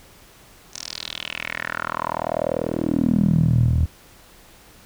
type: tone with band-pass filter sweep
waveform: 10% pulse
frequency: 40.32 Hz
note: E1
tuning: 38 cents flat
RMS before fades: -22 dBFS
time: 0.73-3.86 s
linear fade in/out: 10 ms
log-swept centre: 6200 to 83 Hz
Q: 4
effects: pink hiss -49 dBFS RMS until 4.85 s